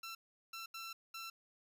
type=tone bursts at uneven times; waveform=15% pulse; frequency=1345 Hz; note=E6; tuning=34 cents sharp; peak=-38 dBFS; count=4; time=0.03-0.15 / 0.53-0.66 / 0.74-0.93 / 1.14-1.3 s; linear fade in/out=5 ms; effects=none